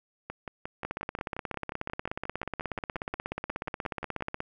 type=two click trains; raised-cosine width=0.5 ms; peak=-21 / -17 dBFS; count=23 / 60; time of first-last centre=0.3-4.208 / 0.85-4.404 s; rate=5.63 / 16.6 Hz; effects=none